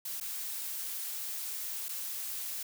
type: noise with dropouts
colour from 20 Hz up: blue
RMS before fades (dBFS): -38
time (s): 0.05-2.63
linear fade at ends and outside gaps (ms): 5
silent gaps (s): 0.201-0.209 / 1.885-1.89
effects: none